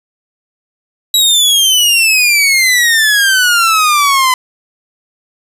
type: exponential sweep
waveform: sawtooth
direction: down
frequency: 3900 to 1010 Hz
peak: -4 dBFS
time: 1.14-4.34 s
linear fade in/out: 2 ms
effects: resampled to 32000 Hz + 7-bit